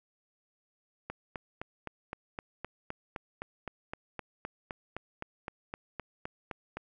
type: click train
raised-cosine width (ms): 0.5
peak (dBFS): -22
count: 23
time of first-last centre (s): 1.1-6.77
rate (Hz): 3.88
effects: none